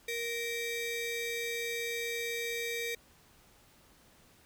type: ring-modulated tone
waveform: 30% pulse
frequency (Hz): 1396.9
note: F6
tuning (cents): 0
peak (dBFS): -28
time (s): 0.08-2.95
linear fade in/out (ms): 5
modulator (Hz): 928
effects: pink hiss -62 dBFS RMS until 4.45 s